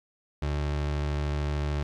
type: tone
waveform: 30% pulse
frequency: 73.42 Hz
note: D2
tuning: in tune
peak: -24 dBFS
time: 0.42-1.83 s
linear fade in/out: 5 ms
effects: low-pass 5000 Hz 12 dB/octave + 11-bit